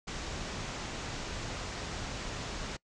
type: low-pass noise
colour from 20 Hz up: pink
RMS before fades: -39 dBFS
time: 0.07-2.77 s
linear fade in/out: 10 ms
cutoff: 7400 Hz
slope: 48 dB/octave
effects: noise-tail reverb RT60 0.1 s tail -24 dB re dry